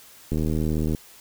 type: click train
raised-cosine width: 3 ms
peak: -13 dBFS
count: 50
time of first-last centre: 0.32-0.948 s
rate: 78 Hz
effects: white hiss -49 dBFS RMS until 1.2 s